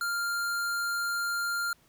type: tone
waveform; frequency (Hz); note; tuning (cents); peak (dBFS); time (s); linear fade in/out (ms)
square; 1396.9; F6; 0; -29; 0.01-1.73; 2
effects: pink hiss -64 dBFS RMS until 1.88 s